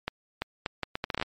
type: accelerating click train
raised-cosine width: 0.3 ms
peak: -13 dBFS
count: 12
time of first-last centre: 0.08-1.225 s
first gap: 340 ms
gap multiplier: 0.71
effects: MP3 64 kbps